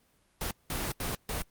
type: noise bursts at uneven times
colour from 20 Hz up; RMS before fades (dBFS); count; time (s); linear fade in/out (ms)
pink; -33; 4; 0.41-0.51 / 0.7-0.92 / 1-1.15 / 1.29-1.42; 2
effects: pink hiss -68 dBFS RMS until 1.5 s + Opus 24 kbps